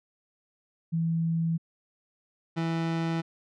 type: tone pair in turn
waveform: sine / 30% pulse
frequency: 164.81 / 164.81 Hz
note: E3 / E3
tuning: 0 / 0 cents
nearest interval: unison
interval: 0 cents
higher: neither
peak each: -24 dBFS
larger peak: neither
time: 0.92-1.58 / 2.56-3.22 s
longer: neither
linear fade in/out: 20 ms
effects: low-pass 4000 Hz 12 dB/octave